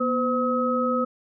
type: tone cluster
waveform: sine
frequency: 242.1 / 511 / 1277 Hz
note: B3 / C5 / D#6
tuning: -34 / -41 / +45 cents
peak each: -25 dBFS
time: 0-1.05 s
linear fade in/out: 10 ms
effects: none